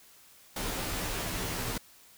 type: noise with comb filter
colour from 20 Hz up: pink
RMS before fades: -34 dBFS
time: 0.56-1.78 s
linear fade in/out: 5 ms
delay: 14 ms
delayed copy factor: -1
effects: white hiss -57 dBFS RMS until 2.17 s